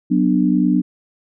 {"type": "chord", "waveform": "sine", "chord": "B minor", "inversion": "second", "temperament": "just", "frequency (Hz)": [185.21, 246.9, 296.3], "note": ["F#3", "B3", "D4"], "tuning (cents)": [2, 0, 15], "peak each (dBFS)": -17, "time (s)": [0.1, 0.82], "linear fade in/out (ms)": 20, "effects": []}